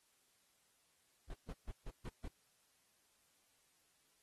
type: noise bursts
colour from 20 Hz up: brown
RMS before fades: -45 dBFS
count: 6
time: 1.3-2.278 s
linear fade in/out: 2 ms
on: 38 ms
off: 150 ms
effects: white hiss -75 dBFS RMS until 4.22 s + AAC 32 kbps